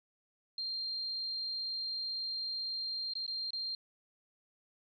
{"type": "tone with dropouts", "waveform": "sine", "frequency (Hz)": 4186, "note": "C8", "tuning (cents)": 0, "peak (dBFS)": -35, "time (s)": [0.58, 3.75], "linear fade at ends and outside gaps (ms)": 2, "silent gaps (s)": [[3.136, 3.153], [3.265, 3.278], [3.506, 3.532]], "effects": []}